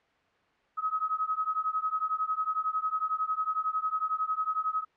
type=beating tone pair; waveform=sine; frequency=1268 / 1279 Hz; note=D#6 / D#6; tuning=+32 / +47 cents; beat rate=11 Hz; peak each=-30 dBFS; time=0.77-4.85 s; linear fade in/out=20 ms; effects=white hiss -66 dBFS RMS until 4.96 s + low-pass 2000 Hz 12 dB/octave